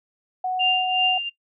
sine tone, 740 Hz, F#5, in tune, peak -22 dBFS, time 0.44-1.18 s, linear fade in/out 5 ms
sine tone with tremolo, 2794 Hz, F7, in tune, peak -16 dBFS, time 0.59-1.3 s, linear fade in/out 20 ms, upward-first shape triangle, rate 2.7 Hz, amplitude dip 75%
effects noise-tail reverb RT60 0.1 s tail -20 dB re dry

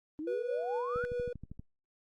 sine exponential sweep, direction up, 293.7 to 1523 Hz, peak -36 dBFS, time 0.19-1.05 s, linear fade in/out 0 ms
triangle tone with tremolo, 487.4 Hz, B4, 23 cents flat, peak -29 dBFS, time 0.27-1.33 s, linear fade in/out 5 ms, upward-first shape triangle, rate 4.6 Hz, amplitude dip 45%
click train, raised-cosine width 5 ms, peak -31 dBFS, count 9, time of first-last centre 0.96-1.595 s, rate 12.6 Hz
effects Opus 32 kbps

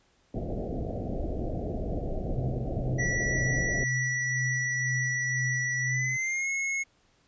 pink low-pass noise, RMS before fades -32 dBFS, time 0.34-3.84 s, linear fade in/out 2 ms, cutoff 730 Hz, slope 96 dB/octave
sine tone with tremolo, 128.7 Hz, C3, 28 cents flat, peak -28 dBFS, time 2.33-6.17 s, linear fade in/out 10 ms, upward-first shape triangle, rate 2 Hz, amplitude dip 70%
square tone with pitch glide, 1949 to 2175 Hz, B6 to C#7, -23 to -33 cents, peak -28 dBFS, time 2.98-6.84 s, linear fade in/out 20 ms, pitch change +190 cents, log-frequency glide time 5.85-6.49 s
effects pink hiss -66 dBFS RMS until 7.27 s + resampled to 16000 Hz

